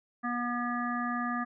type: harmonic tone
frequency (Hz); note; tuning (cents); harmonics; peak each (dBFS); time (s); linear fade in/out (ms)
241.6; B3; -38; 1 / 3 / 5 / 7 / 8; -33 / -38 / -34 / -38 / -45; 0.23-1.45; 20
effects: none